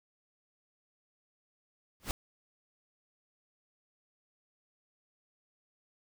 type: noise with exponential growth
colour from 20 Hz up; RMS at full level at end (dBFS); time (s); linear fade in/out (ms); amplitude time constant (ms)
pink; -30; 2-2.11; 0; 23
effects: none